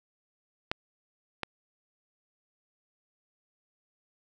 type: clicks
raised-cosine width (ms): 0.3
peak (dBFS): -12 / -15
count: 2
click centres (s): 0.715 / 1.433
effects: none